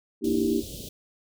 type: chord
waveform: sine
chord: E half-diminished seventh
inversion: second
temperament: equal with one note detuned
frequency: 233.1 / 300.9 / 329.6 / 392 Hz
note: Bb3 / D4 / E4 / G4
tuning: 0 / +42 / 0 / 0 cents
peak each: -27 dBFS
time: 0.21-0.63 s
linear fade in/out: 50 ms
type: band-stop noise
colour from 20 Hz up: pink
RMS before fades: -39 dBFS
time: 0.24-0.89 s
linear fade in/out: 5 ms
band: 570 to 3000 Hz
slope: 48 dB/octave
effects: none